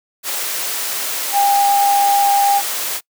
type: tone in noise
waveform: sine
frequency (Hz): 803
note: G5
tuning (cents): +41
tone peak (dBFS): -11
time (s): 1.32-2.62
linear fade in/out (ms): 50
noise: white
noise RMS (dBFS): -22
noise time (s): 0.23-3.01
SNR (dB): +8
effects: noise-tail reverb RT60 0.1 s tail -24 dB re dry + high-pass 400 Hz 12 dB/octave